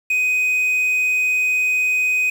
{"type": "tone with quantisation", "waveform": "triangle", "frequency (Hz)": 2504, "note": "D#7", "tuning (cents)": 10, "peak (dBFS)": -14, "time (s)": [0.1, 2.3], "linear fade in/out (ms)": 5, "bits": 7, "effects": []}